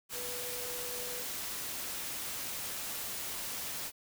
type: tone in noise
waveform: sine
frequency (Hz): 491.9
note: B4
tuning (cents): -7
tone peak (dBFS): -44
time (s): 0.12-1.26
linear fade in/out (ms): 50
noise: white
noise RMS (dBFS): -39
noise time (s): 0.09-3.92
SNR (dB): -8
effects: none